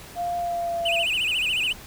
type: tone with pitch glide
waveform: sine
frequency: 699 to 678.3 Hz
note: F5 to E5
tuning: +1 to +49 cents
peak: -24 dBFS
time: 0.15-1.06 s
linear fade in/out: 50 ms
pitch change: -52 cents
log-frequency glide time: 0.36-0.86 s
type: tone with vibrato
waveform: triangle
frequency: 2738 Hz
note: F7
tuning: 35 cents flat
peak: -20 dBFS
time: 0.85-1.73 s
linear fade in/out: 10 ms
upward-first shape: sine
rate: 14 Hz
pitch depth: 190 cents each way
effects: pink hiss -43 dBFS RMS until 1.86 s